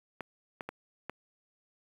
clicks, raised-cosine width 0.5 ms, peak -22 dBFS, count 4, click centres 0.207 / 0.608 / 0.69 / 1.096 s, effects high-pass 150 Hz 12 dB/octave + 9-bit

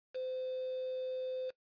sine tone with quantisation, 514 Hz, C5, 31 cents flat, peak -36 dBFS, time 0.14-1.51 s, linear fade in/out 20 ms, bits 8, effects noise-tail reverb RT60 0.1 s tail -20 dB re dry + resampled to 11025 Hz

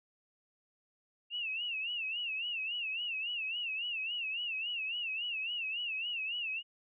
sine tone with vibrato, 2732 Hz, F7, 39 cents flat, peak -34 dBFS, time 1.3-6.63 s, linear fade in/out 50 ms, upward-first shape sine, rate 3.6 Hz, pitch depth 130 cents each way, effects none

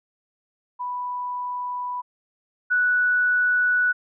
sine tone pair in turn, 987.8 / 1476.8 Hz, B5 / F#6, 0 / -4 cents, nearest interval perfect fifth, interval 696 cents, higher second, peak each -26 / -17 dBFS, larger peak second, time 0.79-2.02 / 2.7-3.93 s, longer neither, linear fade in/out 20 ms, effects none

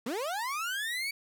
30% pulse linear sweep, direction up, 209.7 to 2291 Hz, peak -29 dBFS, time 0.06-1.11 s, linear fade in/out 5 ms, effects none

